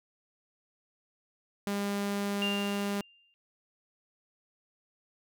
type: tone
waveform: sawtooth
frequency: 201.6 Hz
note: G3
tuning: 49 cents sharp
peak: -26 dBFS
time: 1.67-3.01 s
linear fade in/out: 0 ms
type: tone with exponential decay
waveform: sine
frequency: 2794 Hz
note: F7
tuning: in tune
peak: -28 dBFS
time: 2.42-3.34 s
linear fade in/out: 0 ms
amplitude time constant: 200 ms
effects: none